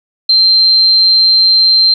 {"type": "tone", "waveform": "sine", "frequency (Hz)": 4141, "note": "C8", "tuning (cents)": -19, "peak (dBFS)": -5, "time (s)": [0.29, 1.94], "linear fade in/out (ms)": 5, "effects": []}